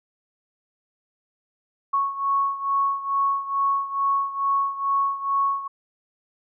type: beating tone pair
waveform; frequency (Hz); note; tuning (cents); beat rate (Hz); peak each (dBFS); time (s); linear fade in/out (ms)
sine; 1105 / 1107.3; C#6 / C#6; -6 / -2; 2.3; -22 / -26; 1.93-5.68; 10
effects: none